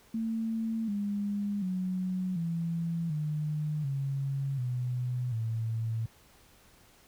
sine tone with pitch steps, 224.6 / 203.6 / 184.55 / 167.29 / 151.64 / 137.46 / 124.6 / 112.95 Hz, A3 / G#3 / F#3 / E3 / D#3 / C#3 / B2 / A2, +36 / -34 / -4 / +26 / -44 / -14 / +16 / +46 cents, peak -29 dBFS, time 0.14-6.06 s, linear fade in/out 5 ms, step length 740 ms, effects pink hiss -60 dBFS RMS until 7.07 s

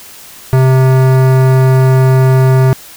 sine tone with hard clipping, 130.81 Hz, C3, in tune, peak -7 dBFS, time 0.53-2.73 s, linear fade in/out 0 ms, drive 18 dB, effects white hiss -34 dBFS RMS until 2.96 s

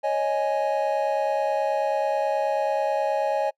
triangle chord, C# suspended second, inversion none, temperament just, 554.4 / 623.7 / 831.5 Hz, C#5 / D#5 / G#5, 0 / +4 / +2 cents, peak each -24 dBFS, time 0.03-3.51 s, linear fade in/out 20 ms, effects noise-tail reverb RT60 0.1 s tail -26 dB re dry

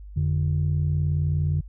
sine tone pair together, 87.57 / 147.1 Hz, F2 / D3, +5 / +3 cents, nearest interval major sixth, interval 898 cents, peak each -22 dBFS, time 0.16-1.61 s, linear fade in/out 10 ms, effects tanh soft clip ceiling -15 dBFS + added 50 Hz sine -38 dBFS peak until 1.68 s

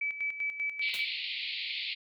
sine tone with tremolo, 2300 Hz, D7, 37 cents flat, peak -29 dBFS, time 0.01-1.05 s, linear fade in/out 5 ms, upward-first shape square, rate 5.1 Hz, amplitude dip 65%
pink band-pass noise, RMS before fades -36 dBFS, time 0.81-1.95 s, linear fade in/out 20 ms, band 2100 to 4500 Hz, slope 96 dB/octave
white noise with exponential decay, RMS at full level -41 dBFS, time 0.94-1.09 s, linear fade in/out 0 ms, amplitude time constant 32 ms
effects none

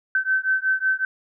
sine beating tone pair, 1534 / 1539.4 Hz, G6 / G6, -38 / -32 cents, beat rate 5.4 Hz, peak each -22 dBFS, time 0.15-1.05 s, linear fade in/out 2 ms, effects none

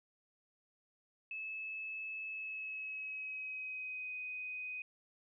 sine tone with pitch glide, 2602 to 2502 Hz, E7 to D#7, -23 to +9 cents, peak -40 dBFS, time 1.31-4.82 s, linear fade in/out 2 ms, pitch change -68 cents, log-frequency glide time 2.26-4.15 s, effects none

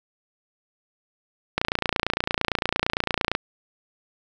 click train, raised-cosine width 0.3 ms, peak -5 dBFS, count 52, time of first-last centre 1.58-3.351 s, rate 28.8 Hz, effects none

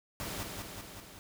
pink noise with echo, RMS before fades -39 dBFS, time 0.2-0.43 s, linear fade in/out 0 ms, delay 190 ms, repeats 4, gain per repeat -3 dB, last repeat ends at 1.19 s, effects none

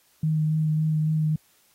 sine tone with vibrato, 155.56 Hz, D#3, in tune, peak -20 dBFS, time 0.23-1.36 s, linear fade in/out 5 ms, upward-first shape sine, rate 3.6 Hz, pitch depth 14 cents each way, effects white hiss -62 dBFS RMS until 1.74 s + AAC 48 kbps

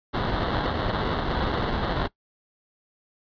pink noise with sample-and-hold, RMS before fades -26 dBFS, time 0.13-2.08 s, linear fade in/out 20 ms, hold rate 2450 Hz, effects noise-tail reverb RT60 0.1 s tail -19 dB re dry + resampled to 11025 Hz

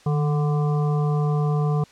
harmonic tone with a mistuned harmonic, 146.83 Hz, D3, in tune, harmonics 1 / 3 / 5 / 7 / 8, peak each -19 / -29 / -33 / -36 / -37 dBFS, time 0.06-1.84 s, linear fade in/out 5 ms, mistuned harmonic 1, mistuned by +53 cents, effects white hiss -52 dBFS RMS until 1.91 s + low-pass 6000 Hz 12 dB/octave

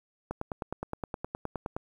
click train, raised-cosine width 1 ms, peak -19 dBFS, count 15, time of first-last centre 0.31-1.765 s, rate 9.62 Hz, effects 9-bit

